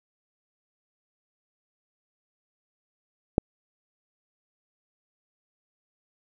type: click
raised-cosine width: 2 ms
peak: -5 dBFS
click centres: 3.381 s
effects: none